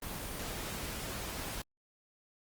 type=noise; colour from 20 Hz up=pink; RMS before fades=-40 dBFS; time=0.02-1.62 s; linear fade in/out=5 ms; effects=Opus 24 kbps